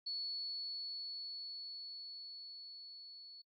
sine tone with level ramp, 4412 Hz, C#8, 9 cents flat, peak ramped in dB -38 to -52 dBFS, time 0.06-3.42 s, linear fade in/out 10 ms, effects noise-tail reverb RT60 0.1 s tail -23 dB re dry + AAC 48 kbps

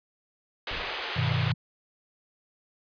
white band-pass noise, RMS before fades -34 dBFS, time 0.67-1.52 s, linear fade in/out 2 ms, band 370 to 3600 Hz, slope 24 dB/octave
brown noise with exponential decay, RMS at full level -35 dBFS, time 0.71-1.17 s, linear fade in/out 1 ms, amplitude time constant 98 ms
sine chord, G augmented, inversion none, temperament equal, 98 / 123.47 / 155.56 Hz, G2 / B2 / D#3, 0 / 0 / 0 cents, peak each -30 / -27 / -29 dBFS, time 1.16-1.54 s, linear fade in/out 10 ms
effects resampled to 11025 Hz

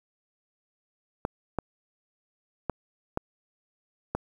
clicks, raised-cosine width 1 ms, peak -13 dBFS, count 5, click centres 1.251 / 1.587 / 2.697 / 3.174 / 4.15 s, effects 8-bit

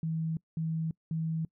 sine tone bursts, 161.3 Hz, E3, 37 cents flat, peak -29 dBFS, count 3, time 0.03-1.45 s, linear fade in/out 2 ms, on 340 ms, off 200 ms, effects noise-tail reverb RT60 0.1 s tail -23 dB re dry

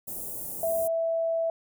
white band-stop noise, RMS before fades -36 dBFS, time 0.07-0.88 s, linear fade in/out 10 ms, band 690 to 9000 Hz, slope 24 dB/octave
sine tone, 659.3 Hz, E5, in tune, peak -24 dBFS, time 0.63-1.5 s, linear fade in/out 2 ms
effects none

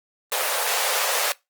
pink high-pass noise, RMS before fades -23 dBFS, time 0.32-1.32 s, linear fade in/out 0 ms, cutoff 480 Hz, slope 48 dB/octave, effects noise-tail reverb RT60 0.2 s tail -22 dB re dry + Opus 24 kbps

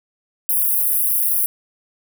white high-pass noise, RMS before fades -18 dBFS, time 0.49-1.46 s, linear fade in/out 0 ms, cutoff 9800 Hz, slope 96 dB/octave, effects none

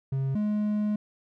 triangle tone pair in turn, 134.7 / 210.1 Hz, C#3 / G#3, -49 / +20 cents, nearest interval minor sixth, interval 769 cents, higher second, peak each -23 / -22 dBFS, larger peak second, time 0.12-0.35 / 0.35-0.96 s, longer second, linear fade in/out 5 ms, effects none

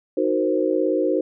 sine chord, C half-diminished seventh, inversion first, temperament equal, 311.1 / 370 / 466.2 / 523.3 Hz, Eb4 / Gb4 / Bb4 / C5, 0 / 0 / 0 / 0 cents, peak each -23 / -23 / -25 / -23 dBFS, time 0.17-1.21 s, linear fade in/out 5 ms, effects none

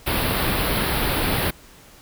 pink band-stop noise, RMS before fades -22 dBFS, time 0.06-1.51 s, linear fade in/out 10 ms, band 4600 to 9900 Hz, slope 48 dB/octave, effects pink hiss -48 dBFS RMS until 2.01 s

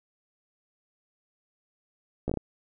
slowing click train, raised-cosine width 2 ms, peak -16 dBFS, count 5, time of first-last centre 2.28-2.373 s, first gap 15 ms, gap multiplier 1.3, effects none

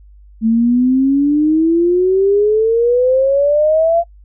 sine exponential sweep, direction up, 220 to 690 Hz, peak -9 dBFS, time 0.41-4.04 s, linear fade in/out 50 ms, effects noise-tail reverb RT60 0.1 s tail -22 dB re dry + added 50 Hz sine -39 dBFS peak until 4.24 s

